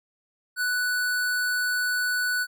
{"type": "tone", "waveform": "square", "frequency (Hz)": 1484, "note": "F#6", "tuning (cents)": 5, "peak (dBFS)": -24, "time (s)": [0.56, 2.47], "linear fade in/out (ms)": 50, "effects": []}